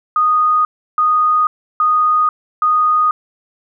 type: tone bursts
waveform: sine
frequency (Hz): 1238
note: D#6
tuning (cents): -9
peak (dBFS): -10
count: 4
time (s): 0.16-3.11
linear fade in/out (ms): 2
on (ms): 490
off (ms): 330
effects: none